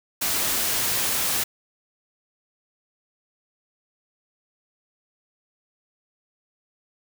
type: noise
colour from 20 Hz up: white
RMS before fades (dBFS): -24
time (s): 0.21-1.44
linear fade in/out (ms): 10
effects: none